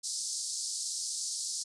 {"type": "band-pass noise", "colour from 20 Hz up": "pink", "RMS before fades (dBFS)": -36, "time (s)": [0.03, 1.64], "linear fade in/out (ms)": 20, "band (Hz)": [4500, 9600], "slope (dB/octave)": 48, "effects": ["resampled to 24000 Hz"]}